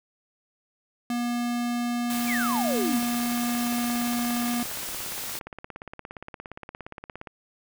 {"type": "tone", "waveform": "square", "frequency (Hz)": 240, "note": "B3", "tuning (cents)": -49, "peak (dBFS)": -26, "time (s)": [1.1, 4.63], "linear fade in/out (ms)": 2}
{"type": "noise", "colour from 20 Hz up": "white", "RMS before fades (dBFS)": -34, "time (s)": [2.1, 5.39], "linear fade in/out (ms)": 2}
{"type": "exponential sweep", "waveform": "sine", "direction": "down", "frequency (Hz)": [2518, 206.1], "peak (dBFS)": -26, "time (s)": [2.26, 3.01], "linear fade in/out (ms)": 50}
{"type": "click train", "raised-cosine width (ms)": 0.5, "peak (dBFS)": -23, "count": 75, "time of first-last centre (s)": [2.97, 7.272], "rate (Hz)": 17.2}
{"effects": []}